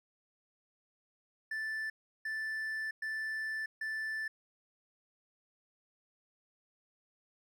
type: tone bursts at uneven times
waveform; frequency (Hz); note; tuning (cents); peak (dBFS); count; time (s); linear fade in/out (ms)
triangle; 1760; A6; 0; -33; 4; 1.51-1.9 / 2.25-2.91 / 3.02-3.66 / 3.81-4.28; 5
effects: none